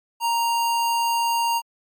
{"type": "tone", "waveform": "square", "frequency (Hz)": 932.3, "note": "A#5", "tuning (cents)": 0, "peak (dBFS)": -20, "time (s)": [0.2, 1.62], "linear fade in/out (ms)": 50, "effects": ["MP3 96 kbps"]}